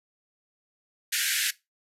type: band-pass noise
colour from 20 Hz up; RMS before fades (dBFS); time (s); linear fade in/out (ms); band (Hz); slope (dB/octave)
pink; -27; 1.12-1.51; 10; 1500 to 14000; 96
effects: noise-tail reverb RT60 0.2 s tail -19 dB re dry